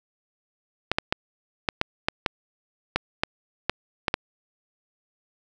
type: clicks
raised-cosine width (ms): 0.3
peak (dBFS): -5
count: 12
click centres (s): 0.916 / 0.985 / 1.125 / 1.688 / 1.814 / 2.085 / 2.262 / 2.96 / 3.235 / 3.696 / 4.082 / 4.141
effects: none